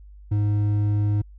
triangle tone with hard clipping, 103.83 Hz, G#2, in tune, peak -20 dBFS, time 0.31-1.22 s, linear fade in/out 10 ms, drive 9 dB, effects added 50 Hz sine -42 dBFS peak until 1.38 s

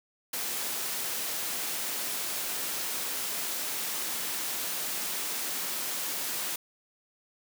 white high-pass noise, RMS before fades -33 dBFS, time 0.33-6.56 s, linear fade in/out 5 ms, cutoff 190 Hz, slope 12 dB/octave, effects none

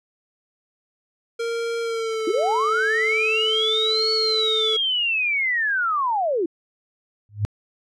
square tone with pitch glide, 463.5 to 438.5 Hz, A#4 to A4, -10 to -6 cents, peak -24 dBFS, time 1.39-4.77 s, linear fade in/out 10 ms, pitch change -96 cents, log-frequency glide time 1.81-2.25 s
sine linear two-way sweep, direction up then down, 310.8 to 4435 to 310.8 Hz, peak -19 dBFS, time 2.27-6.46 s, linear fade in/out 5 ms, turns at 4.12 s
sine tone with exponential growth, 103.83 Hz, G#2, in tune, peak -15 dBFS, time 7.29-7.45 s, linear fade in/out 0 ms, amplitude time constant 34 ms
effects low-pass 7000 Hz 12 dB/octave

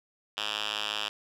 5% pulse tone with band-pass filter, 105.6 Hz, G#2, 29 cents sharp, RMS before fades -33 dBFS, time 0.37-1.09 s, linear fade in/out 10 ms, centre 3100 Hz, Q 2.1, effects none

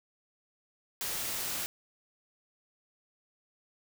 white noise, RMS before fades -35 dBFS, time 1.01-1.66 s, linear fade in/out 0 ms, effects none

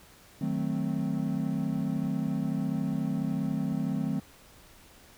triangle chord, D# diminished seventh, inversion none, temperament equal with one note detuned, 155.56 / 185.85 / 220 / 261.6 Hz, D#3 / F#3 / A3 / C4, 0 / +8 / 0 / 0 cents, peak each -31 dBFS, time 0.41-4.2 s, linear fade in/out 5 ms, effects pink hiss -55 dBFS RMS until 5.17 s

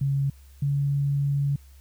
sine tone pair in turn, 138.59 / 141.26 Hz, C#3 / C#3, 0 / +33 cents, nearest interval unison, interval 33 cents, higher second, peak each -21 dBFS, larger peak neither, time 0.01-0.3 / 0.62-1.56 s, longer second, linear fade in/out 5 ms, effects added 68 Hz sine -47 dBFS peak until 1.8 s + white hiss -60 dBFS RMS until 1.8 s

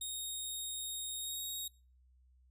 15% pulse tone with pitch glide, 3729 to 3766 Hz, A#7 to A#7, 0 to +17 cents, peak -32 dBFS, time 0.01-1.68 s, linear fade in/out 5 ms, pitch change +17 cents, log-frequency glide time 1.2-1.4 s, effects noise-tail reverb RT60 0.4 s tail -24 dB re dry + added 63 Hz sine -63 dBFS peak until 2.5 s

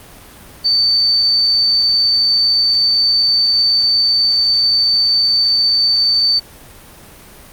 sine tone, 4556 Hz, C#8, 47 cents sharp, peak -10 dBFS, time 0.64-6.4 s, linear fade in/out 20 ms, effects pink hiss -39 dBFS RMS until 7.52 s + Opus 32 kbps

